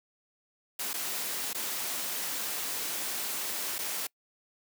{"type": "noise with dropouts", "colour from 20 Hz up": "white", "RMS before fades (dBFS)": -34, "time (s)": [0.79, 4.07], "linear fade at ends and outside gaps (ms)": 5, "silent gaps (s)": [[0.933, 0.939], [1.532, 1.546], [3.783, 3.788]], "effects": ["noise-tail reverb RT60 0.1 s tail -25 dB re dry", "high-pass 200 Hz 12 dB/octave"]}